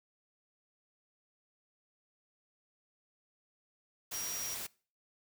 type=tone in noise; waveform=sine; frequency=5710 Hz; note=F8; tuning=37 cents sharp; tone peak=-39 dBFS; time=4.13-4.55 s; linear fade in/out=10 ms; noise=white; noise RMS=-41 dBFS; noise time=4.11-4.67 s; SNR=-1 dB; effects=noise-tail reverb RT60 0.4 s tail -23 dB re dry